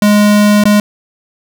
square tone with dropouts, 207.7 Hz, G#3, in tune, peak -6 dBFS, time 0.02-0.8 s, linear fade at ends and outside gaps 2 ms, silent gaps 0.638-0.654 s, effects none

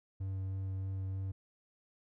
triangle tone with vibrato, 95.7 Hz, G2, 41 cents flat, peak -33 dBFS, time 0.2-1.32 s, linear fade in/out 10 ms, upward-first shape sine, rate 3.2 Hz, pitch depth 9 cents each way, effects none

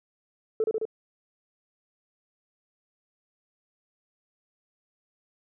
sine tone with echo, 440 Hz, A4, in tune, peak -20 dBFS, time 0.6-0.64 s, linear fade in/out 2 ms, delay 71 ms, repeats 3, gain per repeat -2 dB, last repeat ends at 0.853 s, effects tanh soft clip ceiling -17 dBFS

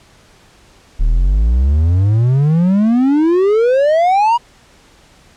triangle exponential sweep, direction up, 35.45 to 973 Hz, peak -7 dBFS, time 0.99-4.38 s, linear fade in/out 20 ms, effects pink hiss -47 dBFS RMS until 5.36 s + low-pass 8000 Hz 12 dB/octave

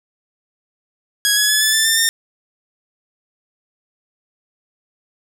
10% pulse tone with pitch steps, 1661.2 / 1686.3 / 1711.9 / 1737.8 / 1764.1 / 1790.7 / 1817.8 Hz, G#6 / G#6 / A6 / A6 / A6 / A6 / A#6, 0 / +26 / -48 / -22 / +4 / +30 / -44 cents, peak -4 dBFS, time 1.25-2.09 s, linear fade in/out 0 ms, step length 120 ms, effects none

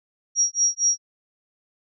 sine tone with tremolo, 5670 Hz, F8, 25 cents sharp, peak -15 dBFS, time 0.35-0.98 s, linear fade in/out 50 ms, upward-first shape sine, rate 4.3 Hz, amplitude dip 100%, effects none

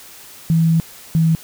sine tone pair in turn, 163.6 / 162.28 Hz, E3 / E3, -13 / -27 cents, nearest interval unison, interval 14 cents, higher first, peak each -11 dBFS, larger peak neither, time 0.5-0.8 / 1.15-1.35 s, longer first, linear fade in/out 0 ms, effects white hiss -40 dBFS RMS until 1.43 s

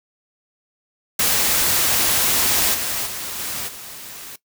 white noise with level steps, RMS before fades -18 / -24 / -29 / -27 / -36 dBFS, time 1.19-4.36 s, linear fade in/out 5 ms, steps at 2.73 / 3.05 / 3.38 / 3.67 s, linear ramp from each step 20 ms, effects noise-tail reverb RT60 0.1 s tail -18 dB re dry

